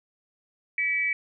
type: tone pair together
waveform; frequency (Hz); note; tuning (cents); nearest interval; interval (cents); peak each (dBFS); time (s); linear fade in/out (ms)
sine; 1953.6 / 2294; B6 / D7; -19 / -41; minor third; 278; -29 / -24; 0.78-1.13; 2
effects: none